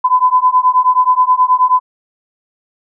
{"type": "beating tone pair", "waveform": "sine", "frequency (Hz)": [1005, 1014.4], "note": ["B5", "B5"], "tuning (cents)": [30, 46], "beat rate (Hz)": 9.4, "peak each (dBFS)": -11, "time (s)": [0.04, 1.8], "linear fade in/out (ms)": 10, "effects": []}